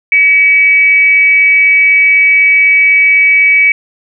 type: tone with frequency modulation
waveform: sine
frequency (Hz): 2274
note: C#7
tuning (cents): +44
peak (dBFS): -4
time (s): 0.12-3.72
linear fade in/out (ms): 2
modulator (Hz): 354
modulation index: 0.29
effects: none